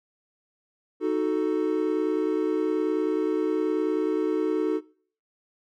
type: chord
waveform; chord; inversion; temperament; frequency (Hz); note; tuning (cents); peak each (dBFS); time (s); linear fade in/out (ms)
triangle; D# diminished; none; equal; 311.1 / 370 / 440; D#4 / F#4 / A4; 0 / 0 / 0; -25; 1-4.81; 50
effects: noise-tail reverb RT60 0.5 s tail -22 dB re dry